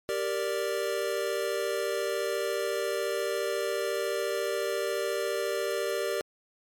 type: chord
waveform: square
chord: G minor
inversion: none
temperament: equal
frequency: 392 / 466.2 / 587.3 Hz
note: G4 / Bb4 / D5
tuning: 0 / 0 / 0 cents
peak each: -33 dBFS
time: 0.09-6.21 s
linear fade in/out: 0 ms
effects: MP3 64 kbps